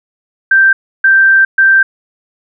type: tone bursts at uneven times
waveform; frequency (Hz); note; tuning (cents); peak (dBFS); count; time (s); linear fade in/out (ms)
sine; 1568; G6; 0; -4; 3; 0.51-0.73 / 1.04-1.45 / 1.58-1.83; 5
effects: none